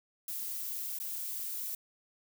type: noise with dropouts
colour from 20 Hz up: violet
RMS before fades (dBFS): -38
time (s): 0.28-1.75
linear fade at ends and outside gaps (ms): 2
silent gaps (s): 0.988-1
effects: none